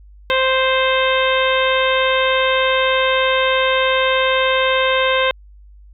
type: harmonic tone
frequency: 523.3 Hz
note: C5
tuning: in tune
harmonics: 1 / 2 / 3 / 4 / 5 / 6 / 7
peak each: -17 / -20 / -22 / -23 / -24 / -25 / -25 dBFS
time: 0.3-5.31 s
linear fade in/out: 0 ms
effects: added 50 Hz sine -40 dBFS peak until 5.93 s